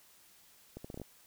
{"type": "accelerating click train", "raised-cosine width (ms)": 2, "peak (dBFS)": -30, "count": 7, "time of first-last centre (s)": [0.77, 1.017], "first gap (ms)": 75, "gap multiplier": 0.75, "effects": ["white hiss -62 dBFS RMS until 1.26 s"]}